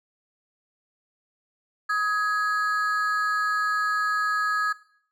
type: ring-modulated tone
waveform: triangle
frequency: 1464 Hz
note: F#6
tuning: 19 cents flat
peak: -17 dBFS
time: 1.89-4.73 s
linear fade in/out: 10 ms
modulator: 201 Hz
effects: noise-tail reverb RT60 0.6 s tail -17 dB re dry